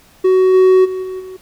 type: tone with level steps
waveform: triangle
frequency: 373.6 Hz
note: F#4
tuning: 17 cents sharp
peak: -6 / -4 / -17 / -20 / -26 dBFS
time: 0.24-1.37 s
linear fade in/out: 10 ms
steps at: 0.53 / 0.84 / 1.02 / 1.19 s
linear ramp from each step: 20 ms
effects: pink hiss -48 dBFS RMS until 1.41 s